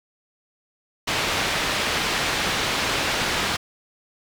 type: low-pass noise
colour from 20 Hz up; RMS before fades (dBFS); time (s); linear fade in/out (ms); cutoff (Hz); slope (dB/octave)
white; -24; 1.07-3.57; 10; 3500; 12
effects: none